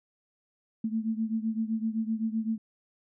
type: beating tone pair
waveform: sine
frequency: 220 / 227.8 Hz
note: A3 / A#3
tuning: 0 / -40 cents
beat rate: 7.8 Hz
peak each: -29 / -32 dBFS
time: 0.84-2.58 s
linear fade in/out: 5 ms
effects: none